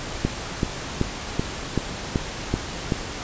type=click train; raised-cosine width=3 ms; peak=-7 dBFS; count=8; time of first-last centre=0.25-2.922 s; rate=2.62 Hz; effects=pink hiss -32 dBFS RMS until 3.23 s + resampled to 16000 Hz